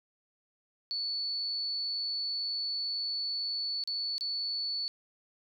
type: tone with dropouts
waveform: sine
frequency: 4449 Hz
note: C#8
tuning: 5 cents sharp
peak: -31 dBFS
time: 0.91-4.88 s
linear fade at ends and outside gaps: 0 ms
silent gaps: 3.838-3.875 / 4.181-4.209 s
effects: none